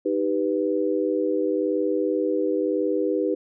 sine chord, Eb augmented, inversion none, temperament equal, 311.1 / 392 / 493.9 Hz, Eb4 / G4 / B4, 0 / 0 / 0 cents, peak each -25 dBFS, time 0.05-3.35 s, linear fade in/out 10 ms, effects none

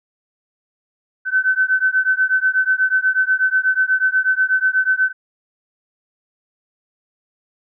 sine beating tone pair, 1519 / 1527.2 Hz, F#6 / G6, +45 / -46 cents, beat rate 8.2 Hz, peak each -17 dBFS, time 1.25-5.13 s, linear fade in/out 50 ms, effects none

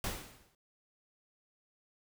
pink noise with exponential decay, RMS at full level -34 dBFS, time 0.04-0.55 s, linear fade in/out 2 ms, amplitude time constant 110 ms, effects none

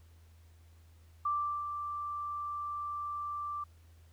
sine tone with ADSR envelope, 1174.7 Hz, D6, in tune, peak -28 dBFS, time 1.25-3.64 s, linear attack 7 ms, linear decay 380 ms, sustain -7 dB, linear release 6 ms, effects added 82 Hz sine -56 dBFS peak until 4.12 s + pink hiss -69 dBFS RMS until 4.12 s

